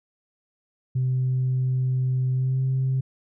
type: tone with pitch glide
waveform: sine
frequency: 128.6 to 131.61 Hz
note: C3 to C3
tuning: -30 to +11 cents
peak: -19 dBFS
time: 0.95-3.01 s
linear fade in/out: 10 ms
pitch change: +41 cents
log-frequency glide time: 2.31-2.61 s
effects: tanh soft clip ceiling -17 dBFS